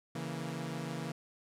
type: chord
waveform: sawtooth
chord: A# diminished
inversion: first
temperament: equal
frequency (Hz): 138.59 / 164.81 / 233.1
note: C#3 / E3 / A#3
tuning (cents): 0 / 0 / 0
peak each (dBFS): -38 / -36 / -39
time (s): 0.15-1.12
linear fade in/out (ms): 5
effects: low-pass 11000 Hz 12 dB/octave